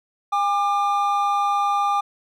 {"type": "tone pair together", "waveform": "triangle", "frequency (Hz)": [811, 1194.6], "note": ["G#5", "D6"], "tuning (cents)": [-41, 29], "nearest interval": "perfect fifth", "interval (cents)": 670, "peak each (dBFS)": -19, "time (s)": [0.32, 2.01], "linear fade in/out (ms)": 10, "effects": []}